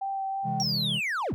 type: tone with vibrato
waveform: sine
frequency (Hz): 779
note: G5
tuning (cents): -11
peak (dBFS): -28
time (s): 0.01-0.63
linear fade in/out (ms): 10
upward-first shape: sine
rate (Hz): 3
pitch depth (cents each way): 11
type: chord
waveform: triangle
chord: C augmented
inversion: none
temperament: just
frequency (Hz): 130.81 / 163.52 / 204.4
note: C3 / E3 / G#3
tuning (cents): 0 / -14 / -27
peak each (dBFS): -32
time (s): 0.43-1.01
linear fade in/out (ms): 50
type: linear sweep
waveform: triangle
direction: down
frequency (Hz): 5700 to 56.3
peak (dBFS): -25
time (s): 0.6-1.34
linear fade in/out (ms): 0
effects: none